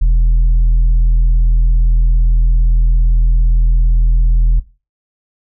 sine tone with tanh clipping, 41.2 Hz, E1, in tune, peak -8 dBFS, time 0.01-4.6 s, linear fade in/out 10 ms, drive 3 dB, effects noise-tail reverb RT60 0.3 s tail -17 dB re dry

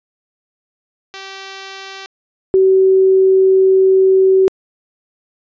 5% pulse / sine tone pair in turn, 387.4 / 380.5 Hz, G4 / F#4, -20 / +48 cents, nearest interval unison, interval 32 cents, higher first, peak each -18 / -7 dBFS, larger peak second, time 1.14-2.06 / 2.54-4.48 s, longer second, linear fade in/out 0 ms, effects resampled to 16000 Hz

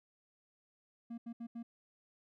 triangle tone bursts at uneven times, 233.1 Hz, A#3, in tune, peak -39 dBFS, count 4, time 1.1-1.18 / 1.26-1.33 / 1.4-1.47 / 1.55-1.63 s, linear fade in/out 10 ms, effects none

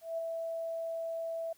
sine tone with ADSR envelope, 659.3 Hz, E5, in tune, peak -31 dBFS, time 0.01-1.53 s, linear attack 170 ms, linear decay 12 ms, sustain -3 dB, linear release 6 ms, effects white hiss -65 dBFS RMS until 1.57 s

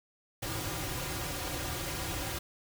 pink noise with comb filter, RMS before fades -36 dBFS, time 0.42-2.39 s, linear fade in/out 10 ms, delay 4.6 ms, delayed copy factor -0.95, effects none

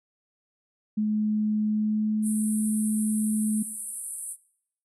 sine tone with pitch glide, 213.2 to 214.8 Hz, G#3 to A3, +46 to -41 cents, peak -22 dBFS, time 0.97-3.63 s, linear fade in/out 10 ms, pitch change +13 cents, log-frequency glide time 1.68-2.11 s
white band-pass noise, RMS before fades -36 dBFS, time 2.22-4.37 s, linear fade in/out 50 ms, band 8500 to 11000 Hz, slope 96 dB/octave
effects noise-tail reverb RT60 0.7 s tail -21 dB re dry

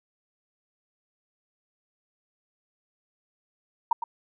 sine tone with echo, 932.3 Hz, A#5, in tune, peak -17 dBFS, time 3.91-3.93 s, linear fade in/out 5 ms, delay 110 ms, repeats 1, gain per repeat -10 dB, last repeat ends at 4.04 s, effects none

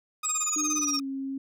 sawtooth tone with tremolo, 1241 Hz, D#6, 5 cents flat, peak -26 dBFS, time 0.23-1 s, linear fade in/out 5 ms, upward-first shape sine, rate 17 Hz, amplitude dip 100%
sine exponential sweep, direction down, 7780 to 5470 Hz, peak -26 dBFS, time 0.25-0.99 s, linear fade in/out 0 ms
sine tone with pitch glide, 301.7 to 270.3 Hz, D4 to C#4, +47 to -44 cents, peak -30 dBFS, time 0.56-1.38 s, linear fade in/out 5 ms, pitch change -191 cents, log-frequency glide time 0.76-1.06 s
effects none

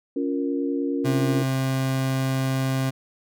sine chord, Bb minor, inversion first, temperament just, 279.7 / 349.6 / 466.2 Hz, Db4 / F4 / Bb4, +16 / +2 / 0 cents, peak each -24 / -29 / -30 dBFS, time 0.16-1.43 s, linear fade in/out 5 ms
30% pulse tone, 132.6 Hz, C3, 23 cents sharp, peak -19 dBFS, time 1.04-2.91 s, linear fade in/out 20 ms
effects none

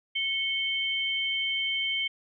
sine tone pair together, 2202 / 3114 Hz, C#7 / G7, -12 / -12 cents, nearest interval tritone, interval 600 cents, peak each -30 / -28 dBFS, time 0.15-2.08 s, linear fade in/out 10 ms, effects none

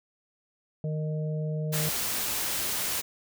harmonic tone, 154.4 Hz, D#3, 13 cents flat, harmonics 1 / 3 / 4, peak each -28 / -38 / -40 dBFS, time 0.84-1.89 s, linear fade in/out 2 ms
white noise, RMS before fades -30 dBFS, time 1.72-3.02 s, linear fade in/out 20 ms
effects none

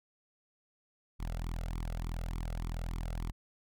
sawtooth tone with flanger, 41.53 Hz, E1, 14 cents sharp, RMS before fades -37 dBFS, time 1.19-3.32 s, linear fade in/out 20 ms, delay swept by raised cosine 0.87 to 1.5 ms, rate 3.4 Hz, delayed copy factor +1, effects none

